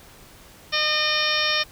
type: harmonic tone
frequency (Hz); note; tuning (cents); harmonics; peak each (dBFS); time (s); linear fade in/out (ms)
609; D#5; -37; 1 / 2 / 3 / 4 / 5 / 6 / 7 / 8 / 9; -31 / -29 / -27 / -27 / -28 / -27 / -32 / -33 / -27; 0.72-1.64; 20
effects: pink hiss -48 dBFS RMS until 1.71 s